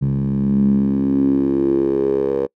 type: tone with band-pass filter sweep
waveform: 10% pulse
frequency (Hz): 68.1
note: C#2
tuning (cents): -30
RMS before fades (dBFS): -17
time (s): 0.01-2.47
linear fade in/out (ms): 20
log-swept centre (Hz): 150 to 490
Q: 6.3
effects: noise-tail reverb RT60 0.1 s tail -26 dB re dry